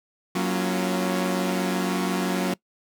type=chord; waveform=sawtooth; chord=Gb major seventh; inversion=none; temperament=equal with one note detuned; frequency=185 / 233.1 / 277.2 / 344.2 Hz; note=Gb3 / Bb3 / Db4 / F4; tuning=0 / 0 / 0 / -25 cents; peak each=-21 / -27 / -26 / -27 dBFS; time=0.35-2.54 s; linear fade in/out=5 ms; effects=noise-tail reverb RT60 0.1 s tail -22 dB re dry